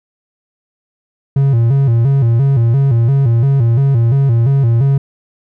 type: tone with vibrato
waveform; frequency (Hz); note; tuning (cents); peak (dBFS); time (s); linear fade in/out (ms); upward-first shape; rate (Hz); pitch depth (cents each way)
triangle; 126.5; B2; +42; -6; 1.36-4.98; 5; square; 2.9; 150
effects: none